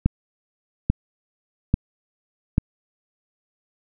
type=click train; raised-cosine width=5 ms; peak=-4 dBFS; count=4; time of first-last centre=0.06-2.581 s; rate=1.19 Hz; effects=none